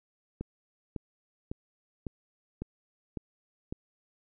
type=click train; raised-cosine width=3 ms; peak=-22 dBFS; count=7; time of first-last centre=0.41-3.725 s; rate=1.81 Hz; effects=none